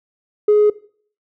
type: tone with tanh clipping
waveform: triangle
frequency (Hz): 419.3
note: G#4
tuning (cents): +17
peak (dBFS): -9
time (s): 0.48-0.7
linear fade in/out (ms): 5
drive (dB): 5
effects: noise-tail reverb RT60 0.5 s tail -19 dB re dry